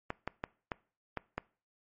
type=clicks; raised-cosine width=0.5 ms; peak=-19 dBFS; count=6; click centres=0.104 / 0.276 / 0.439 / 0.718 / 1.173 / 1.38 s; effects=noise-tail reverb RT60 0.4 s tail -22 dB re dry + MP3 32 kbps